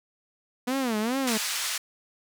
sawtooth tone with vibrato, 240 Hz, B3, 49 cents flat, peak -21 dBFS, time 0.67-1.38 s, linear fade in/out 10 ms, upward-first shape sine, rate 2.4 Hz, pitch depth 220 cents each way
white band-pass noise, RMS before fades -30 dBFS, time 1.27-1.78 s, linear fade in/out 5 ms, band 1200 to 7800 Hz, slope 12 dB/octave
effects none

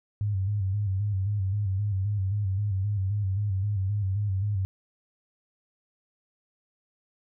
sine tone with vibrato, 99.5 Hz, G2, 26 cents sharp, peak -24 dBFS, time 0.21-4.65 s, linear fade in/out 0 ms, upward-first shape square, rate 3.8 Hz, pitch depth 72 cents each way, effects none

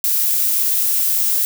violet noise, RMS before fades -17 dBFS, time 0.04-1.45 s, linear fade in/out 0 ms, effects none

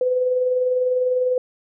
sine tone with tremolo, 504 Hz, B4, 35 cents sharp, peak -15 dBFS, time 0.01-1.38 s, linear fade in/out 2 ms, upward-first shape sine, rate 20 Hz, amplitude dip 40%, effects none

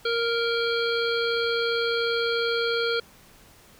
harmonic tone with a mistuned harmonic, 465.7 Hz, A#4, 2 cents flat, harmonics 1 / 3 / 5 / 7 / 9 / 10, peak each -25 / -28 / -35 / -32 / -34 / -38 dBFS, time 0.05-3 s, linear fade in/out 5 ms, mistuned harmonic 10, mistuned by -36 cents, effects pink hiss -53 dBFS RMS until 3.79 s

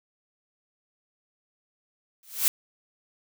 blue noise with exponential growth, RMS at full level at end -18 dBFS, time 2.23-2.48 s, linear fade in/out 0 ms, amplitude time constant 53 ms, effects none

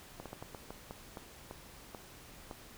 slowing click train, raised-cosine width 1 ms, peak -29 dBFS, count 11, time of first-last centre 0.2-2.512 s, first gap 57 ms, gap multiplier 1.29, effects pink hiss -54 dBFS RMS until 2.77 s

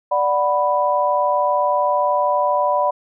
sine chord, B minor, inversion first, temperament equal, 587.3 / 740 / 987.8 Hz, D5 / F#5 / B5, 0 / 0 / 0 cents, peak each -19 / -22 / -18 dBFS, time 0.11-2.91 s, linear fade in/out 10 ms, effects none

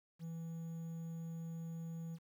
triangle tone with quantisation, 164.81 Hz, E3, in tune, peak -40 dBFS, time 0.19-2.19 s, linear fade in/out 50 ms, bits 11, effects none

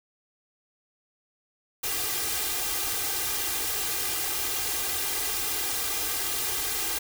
white noise with comb filter, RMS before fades -29 dBFS, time 1.83-6.99 s, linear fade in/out 10 ms, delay 2.5 ms, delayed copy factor +0.9, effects none

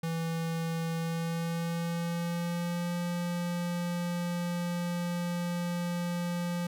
square tone with pitch glide, 164.81 to 174.31 Hz, E3 to F3, 0 to -3 cents, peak -31 dBFS, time 0.03-6.67 s, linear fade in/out 5 ms, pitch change +97 cents, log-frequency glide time 0.96-2.95 s, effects none

